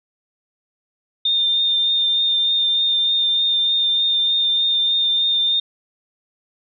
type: tone with vibrato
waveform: sine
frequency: 3623 Hz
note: A7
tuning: 50 cents sharp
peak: -15 dBFS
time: 1.25-5.6 s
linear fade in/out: 5 ms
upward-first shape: triangle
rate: 3.3 Hz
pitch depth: 19 cents each way
effects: none